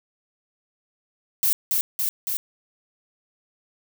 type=noise with echo; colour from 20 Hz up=violet; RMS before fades=-20 dBFS; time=1.43-1.53 s; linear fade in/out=0 ms; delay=280 ms; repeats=3; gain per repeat=-2 dB; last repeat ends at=2.37 s; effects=none